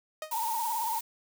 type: tone with exponential decay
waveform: sawtooth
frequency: 622.3 Hz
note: D#5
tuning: in tune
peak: -28 dBFS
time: 0.22-0.37 s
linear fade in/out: 2 ms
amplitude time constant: 32 ms
type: tone with vibrato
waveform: sine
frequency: 916 Hz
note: A#5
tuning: 31 cents flat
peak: -29 dBFS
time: 0.31-1 s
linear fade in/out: 20 ms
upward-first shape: triangle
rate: 18 Hz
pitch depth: 100 cents each way
type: noise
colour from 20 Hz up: blue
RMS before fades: -37 dBFS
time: 0.31-1.01 s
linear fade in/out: 5 ms
effects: none